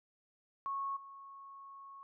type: tone with level steps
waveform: sine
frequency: 1100 Hz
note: C#6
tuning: 14 cents flat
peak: -35 / -49 dBFS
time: 0.66-2.03 s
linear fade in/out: 0 ms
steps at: 0.96 s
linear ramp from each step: 10 ms
effects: none